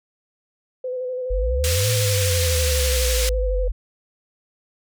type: tone with vibrato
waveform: sine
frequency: 506 Hz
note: B4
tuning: 42 cents sharp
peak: -24 dBFS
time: 0.84-3.68 s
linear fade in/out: 5 ms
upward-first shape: square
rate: 12 Hz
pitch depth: 23 cents each way
type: exponential two-way sweep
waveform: sine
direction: up then down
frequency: 43 to 113 to 43 Hz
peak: -19 dBFS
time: 1.3-3.72 s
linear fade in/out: 10 ms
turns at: 1.9 s
type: band-pass noise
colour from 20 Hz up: white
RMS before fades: -25 dBFS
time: 1.64-3.29 s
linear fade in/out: 0 ms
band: 1800 to 8900 Hz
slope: 12 dB/octave
effects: none